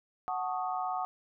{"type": "chord", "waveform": "sine", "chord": "D# half-diminished seventh", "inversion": "first", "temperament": "equal", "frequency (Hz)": [740, 880, 1108.7, 1244.5], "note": ["F#5", "A5", "C#6", "D#6"], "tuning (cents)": [0, 0, 0, 0], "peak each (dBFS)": [-33, -39, -39, -38], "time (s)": [0.28, 1.05], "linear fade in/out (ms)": 0, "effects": []}